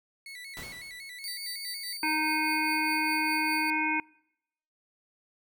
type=tone with vibrato; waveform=30% pulse; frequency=2081 Hz; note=C7; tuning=10 cents flat; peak=-39 dBFS; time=0.26-1.97 s; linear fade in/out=2 ms; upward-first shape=square; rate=5.4 Hz; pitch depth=92 cents each way
type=noise with exponential decay; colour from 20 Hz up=pink; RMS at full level=-40 dBFS; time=0.57-1.17 s; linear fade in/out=0 ms; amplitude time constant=130 ms
type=tone with tremolo; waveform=sawtooth; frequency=4597 Hz; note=D8; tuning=38 cents flat; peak=-31 dBFS; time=1.24-3.7 s; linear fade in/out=0 ms; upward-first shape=triangle; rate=4.9 Hz; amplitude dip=50%
type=harmonic tone; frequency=310 Hz; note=D#4; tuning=6 cents flat; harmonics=1 / 3 / 5 / 7 / 8; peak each=-33 / -31 / -35 / -31 / -32 dBFS; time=2.03-4 s; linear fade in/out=2 ms
effects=noise-tail reverb RT60 0.8 s tail -25 dB re dry